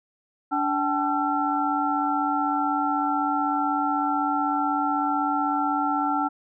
sine tone cluster, 290.1 / 769 / 865 / 1349 Hz, D4 / G5 / A5 / E6, -21 / -33 / -30 / +40 cents, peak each -27 dBFS, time 0.51-6.29 s, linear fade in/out 20 ms, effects none

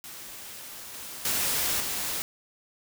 white noise with level steps, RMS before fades -42 / -40 / -27 / -31 dBFS, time 0.04-2.22 s, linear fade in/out 0 ms, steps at 0.94 / 1.25 / 1.8 s, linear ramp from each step 2 ms, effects none

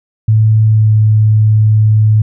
sine tone with pitch glide, 109.3 to 107.92 Hz, A2 to A2, -11 to -33 cents, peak -5 dBFS, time 0.28-2.22 s, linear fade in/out 5 ms, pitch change -22 cents, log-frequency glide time 0.66-0.93 s, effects none

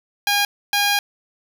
10% pulse tone bursts at uneven times, 814 Hz, G#5, 35 cents flat, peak -8 dBFS, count 2, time 0.27-0.45 / 0.73-0.99 s, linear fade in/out 2 ms, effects none

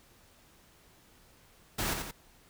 pink noise with echo, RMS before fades -32 dBFS, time 1.78-1.94 s, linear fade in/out 10 ms, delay 87 ms, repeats 2, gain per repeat -5 dB, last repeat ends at 2.114 s, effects pink hiss -61 dBFS RMS until 2.49 s

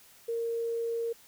sine tone, 462.8 Hz, A#4, 13 cents flat, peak -29 dBFS, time 0.28-1.13 s, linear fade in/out 10 ms, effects white hiss -57 dBFS RMS until 1.27 s

